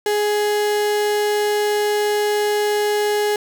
35% pulse tone, 417 Hz, G#4, 7 cents sharp, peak -15 dBFS, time 0.06-3.36 s, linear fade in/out 2 ms, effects none

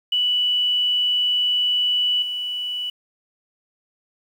sine tone with level steps, 2960 Hz, F#7, in tune, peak -17 / -24 dBFS, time 0.12-2.9 s, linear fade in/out 5 ms, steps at 2.22 s, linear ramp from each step 5 ms, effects 8-bit

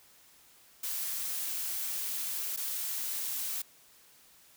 blue noise with dropouts, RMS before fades -35 dBFS, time 0.83-3.62 s, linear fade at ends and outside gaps 5 ms, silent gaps 2.564-2.572 s, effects white hiss -60 dBFS RMS until 4.56 s

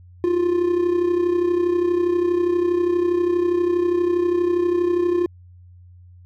triangle tone with amplitude modulation, 351 Hz, F4, 9 cents sharp, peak -12 dBFS, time 0.24-5.26 s, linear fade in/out 0 ms, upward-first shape sine, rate 32.4 Hz, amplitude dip 60%, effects added 89 Hz sine -43 dBFS peak until 6.25 s

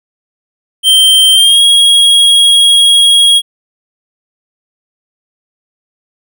square tone with pitch glide, 3136 to 3296 Hz, G7 to G#7, 0 to -14 cents, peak -4 dBFS, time 0.83-3.42 s, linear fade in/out 50 ms, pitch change +86 cents, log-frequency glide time 1.34-1.61 s, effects none

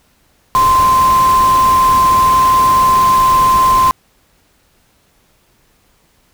sine tone in noise, 1040 Hz, C6, 11 cents flat, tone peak -7 dBFS, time 0.55-3.91 s, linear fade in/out 0 ms, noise pink, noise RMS -22 dBFS, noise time 0.55-3.91 s, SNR +12 dB, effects pink hiss -55 dBFS RMS until 6.33 s

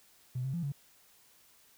triangle tone with pitch steps, 126 / 133.2 / 171.3 / 141.2 Hz, B2 / C3 / F3 / C#3, +35 / +31 / -33 / +32 cents, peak -28 dBFS, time 0.35-0.722 s, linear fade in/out 10 ms, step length 93 ms, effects tanh soft clip ceiling -30 dBFS + white hiss -63 dBFS RMS until 1.77 s

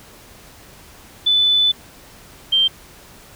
sine tone pair in turn, 3496 / 3150 Hz, A7 / G7, -12 / +8 cents, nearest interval major second, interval 180 cents, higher first, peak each -12 dBFS, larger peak neither, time 1.26-1.72 / 2.52-2.68 s, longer first, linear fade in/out 10 ms, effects pink hiss -44 dBFS RMS until 3.35 s

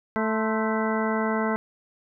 harmonic tone with a mistuned harmonic, 220 Hz, A3, in tune, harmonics 1 / 2 / 3 / 4 / 5 / 6 / 7 / 9, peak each -26 / -29 / -31 / -32 / -33 / -34 / -34 / -36 dBFS, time 0.16-1.56 s, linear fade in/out 0 ms, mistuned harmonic 5, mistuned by -68 cents, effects none

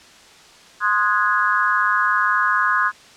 sine chord, Ab dominant seventh, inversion first, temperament equal with one note detuned, 1046.5 / 1244.5 / 1460.4 / 1661.2 Hz, C6 / Eb6 / Gb6 / Ab6, 0 / 0 / -23 / 0 cents, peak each -21 dBFS, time 0.8-2.92 s, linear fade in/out 50 ms, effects white hiss -46 dBFS RMS until 3.16 s + low-pass 6000 Hz 12 dB/octave

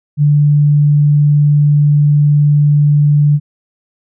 sine tone, 146.83 Hz, D3, in tune, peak -6 dBFS, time 0.17-3.4 s, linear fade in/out 50 ms, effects none

